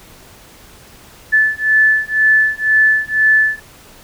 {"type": "beating tone pair", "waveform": "sine", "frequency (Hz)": [1742, 1744], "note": ["A6", "A6"], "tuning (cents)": [-18, -16], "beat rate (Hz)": 2, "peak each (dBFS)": -13, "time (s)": [1.32, 3.6], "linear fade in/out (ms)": 20, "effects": ["pink hiss -42 dBFS RMS until 4.03 s"]}